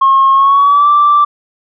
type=tone with pitch glide; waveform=sine; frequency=1080 to 1171 Hz; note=C#6 to D6; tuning=-45 to -5 cents; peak=-4 dBFS; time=0.01-1.25 s; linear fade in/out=10 ms; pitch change=+140 cents; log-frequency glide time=0.33-0.89 s; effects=tanh soft clip ceiling -1 dBFS